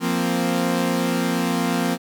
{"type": "chord", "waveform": "sawtooth", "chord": "F suspended fourth", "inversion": "none", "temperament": "equal", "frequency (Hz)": [174.61, 233.1, 261.6], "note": ["F3", "Bb3", "C4"], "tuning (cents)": [0, 0, 0], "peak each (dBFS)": -20, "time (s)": [0, 1.98], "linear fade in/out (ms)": 50, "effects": []}